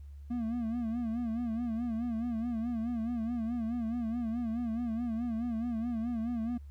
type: tone with vibrato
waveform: triangle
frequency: 232.3 Hz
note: A#3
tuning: 6 cents flat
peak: -29 dBFS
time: 0.3-6.58 s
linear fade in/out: 10 ms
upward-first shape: sine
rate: 4.7 Hz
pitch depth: 92 cents each way
effects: added 71 Hz sine -44 dBFS peak until 6.7 s + pink hiss -74 dBFS RMS until 6.7 s